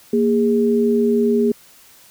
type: tone pair together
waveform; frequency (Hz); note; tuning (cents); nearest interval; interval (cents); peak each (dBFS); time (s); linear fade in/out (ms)
sine; 233.1 / 410.7; A#3 / G#4; 0 / -19; minor seventh; 981; -16; 0.13-1.52; 5
effects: white hiss -48 dBFS RMS until 2.1 s